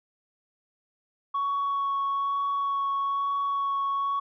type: tone with vibrato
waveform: sine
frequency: 1114 Hz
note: C#6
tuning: 8 cents sharp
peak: -23 dBFS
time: 1.34-4.2 s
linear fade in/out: 10 ms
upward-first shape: sine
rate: 1.1 Hz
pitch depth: 9 cents each way
effects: tanh soft clip ceiling -22 dBFS